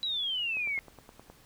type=exponential sweep; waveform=sine; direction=down; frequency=3960 to 2123 Hz; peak=-29 dBFS; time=0.03-0.79 s; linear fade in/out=0 ms
type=click train; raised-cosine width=1 ms; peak=-34 dBFS; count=8; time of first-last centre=0.57-1.3 s; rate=9.59 Hz
effects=pink hiss -59 dBFS RMS until 1.45 s